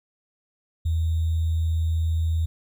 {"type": "tone with sample-and-hold", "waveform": "sine", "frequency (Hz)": 81.5, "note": "E2", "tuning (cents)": -19, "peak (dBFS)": -20, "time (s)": [0.85, 2.46], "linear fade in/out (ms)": 10, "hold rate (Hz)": 3675, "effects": []}